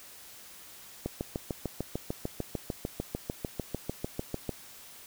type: click train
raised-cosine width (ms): 2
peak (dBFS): -18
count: 24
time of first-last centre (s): 1.06-4.493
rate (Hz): 6.7
effects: white hiss -50 dBFS RMS until 5.06 s